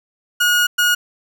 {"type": "tone bursts at uneven times", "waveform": "30% pulse", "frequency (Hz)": 1443, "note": "F#6", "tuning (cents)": -44, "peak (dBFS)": -10, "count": 2, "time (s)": [[0.4, 0.67], [0.78, 0.95]], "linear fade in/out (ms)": 10, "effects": []}